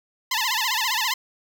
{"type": "tone with vibrato", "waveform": "10% pulse", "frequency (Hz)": 951, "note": "A#5", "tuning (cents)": 34, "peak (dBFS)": -13, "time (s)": [0.31, 1.14], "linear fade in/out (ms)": 5, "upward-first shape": "sine", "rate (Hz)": 15, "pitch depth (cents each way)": 180, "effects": []}